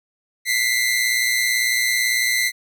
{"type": "tone pair together", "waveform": "sawtooth", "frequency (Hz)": [1984, 2102], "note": ["B6", "C7"], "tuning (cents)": [7, 7], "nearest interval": "minor second", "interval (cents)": 100, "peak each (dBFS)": -17, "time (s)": [0.45, 2.52], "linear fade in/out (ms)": 50, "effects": []}